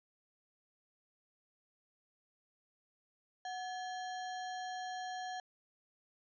sine tone with sample-and-hold, 739 Hz, F#5, 2 cents flat, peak -39 dBFS, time 3.45-5.4 s, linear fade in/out 2 ms, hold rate 2450 Hz, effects resampled to 16000 Hz

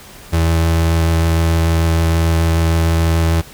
35% pulse tone with vibrato, 82.3 Hz, E2, 2 cents flat, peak -10 dBFS, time 0.32-3.42 s, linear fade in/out 20 ms, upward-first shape sine, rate 6.7 Hz, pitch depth 9 cents each way, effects pink hiss -38 dBFS RMS until 3.53 s

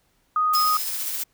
sine tone, 1244.5 Hz, D#6, in tune, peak -18 dBFS, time 0.36-0.77 s, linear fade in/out 2 ms
blue noise with tremolo, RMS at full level -27 dBFS, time 0.53-1.24 s, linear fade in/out 10 ms, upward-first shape sine, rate 15 Hz, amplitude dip 30%
sine tone with exponential decay, 5120 Hz, D#8, 49 cents sharp, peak -21 dBFS, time 0.55-1.24 s, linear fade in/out 0 ms, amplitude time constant 150 ms
effects pink hiss -66 dBFS RMS until 1.33 s

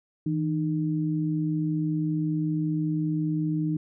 sine tone pair together, 160.5 / 305.8 Hz, E3 / D#4, -46 / -30 cents, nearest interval major seventh, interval 1116 cents, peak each -26 / -27 dBFS, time 0.26-3.77 s, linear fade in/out 5 ms, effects none

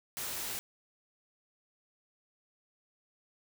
white noise, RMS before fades -38 dBFS, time 0.17-0.59 s, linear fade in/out 0 ms, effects none

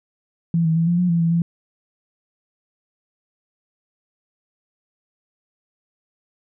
sine tone with pitch steps, 167.5 / 161.2 / 165.6 / 173.1 / 178.9 / 168.8 / 166.2 / 169.2 Hz, E3 / E3 / E3 / F3 / F3 / E3 / E3 / E3, +28 / -38 / +8 / -15 / +42 / +41 / +15 / +45 cents, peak -15 dBFS, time 0.54-1.42 s, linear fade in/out 2 ms, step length 110 ms, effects none

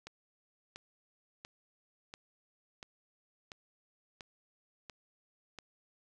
click train, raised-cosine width 0.2 ms, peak -28 dBFS, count 9, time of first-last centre 0.07-5.587 s, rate 1.45 Hz, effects none

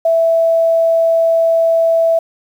sine tone, 660 Hz, E5, 2 cents sharp, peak -9 dBFS, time 0.05-2.19 s, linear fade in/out 5 ms, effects 7-bit

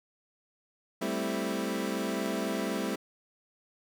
25% pulse chord, A minor seventh, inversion third, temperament equal, 196 / 220 / 261.6 / 329.6 Hz, G3 / A3 / C4 / E4, 0 / 0 / 0 / 0 cents, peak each -31 / -32 / -32 / -33 dBFS, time 1.01-2.96 s, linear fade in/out 10 ms, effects none

